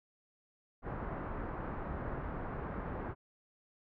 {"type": "low-pass noise", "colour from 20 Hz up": "pink", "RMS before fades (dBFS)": -40, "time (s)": [0.82, 3.15], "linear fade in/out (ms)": 50, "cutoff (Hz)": 1500, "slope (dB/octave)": 24, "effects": []}